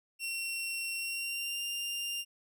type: tone with pitch glide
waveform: sawtooth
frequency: 2728 to 2795 Hz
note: F7 to F7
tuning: -41 to +1 cents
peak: -31 dBFS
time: 0.19-2.25 s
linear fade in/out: 50 ms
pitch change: +42 cents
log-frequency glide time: 0.96-1.62 s
effects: none